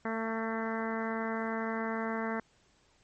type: harmonic tone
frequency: 224.2 Hz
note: A3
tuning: 33 cents sharp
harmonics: 1 / 2 / 3 / 4 / 5 / 6 / 7 / 8 / 9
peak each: -35 / -38 / -40 / -41 / -42 / -43 / -43 / -44 / -45 dBFS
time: 0.05-2.4 s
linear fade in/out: 2 ms
effects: pink hiss -67 dBFS RMS until 3.03 s + MP3 32 kbps